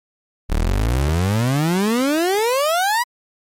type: exponential sweep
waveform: 30% pulse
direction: up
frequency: 34.65 to 1000 Hz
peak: -13 dBFS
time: 0.49-3.04 s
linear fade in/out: 20 ms
effects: MP3 64 kbps